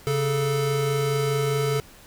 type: tone pair together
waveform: square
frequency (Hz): 137.3 / 436.7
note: C#3 / A4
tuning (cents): -16 / -13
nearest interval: octave + minor sixth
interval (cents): 2003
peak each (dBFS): -25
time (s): 0.07-1.8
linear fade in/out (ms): 0
effects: pink hiss -49 dBFS RMS until 2.06 s